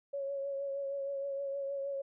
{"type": "tone with vibrato", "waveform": "sine", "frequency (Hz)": 554.4, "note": "C#5", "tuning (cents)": 0, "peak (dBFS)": -34, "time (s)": [0.13, 2.02], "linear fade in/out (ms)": 10, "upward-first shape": "triangle", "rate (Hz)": 6.4, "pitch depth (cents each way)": 31, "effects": []}